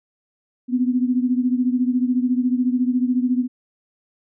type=beating tone pair; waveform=sine; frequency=246.9 / 260.9 Hz; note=B3 / C4; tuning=0 / -5 cents; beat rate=14 Hz; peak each=-18 / -22 dBFS; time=0.68-3.48 s; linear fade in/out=50 ms; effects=none